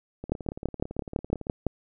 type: two click trains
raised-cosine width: 2 ms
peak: -11 / -23 dBFS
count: 9 / 23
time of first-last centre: 0.32-1.667 / 0.24-1.469 s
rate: 5.94 / 17.9 Hz
effects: none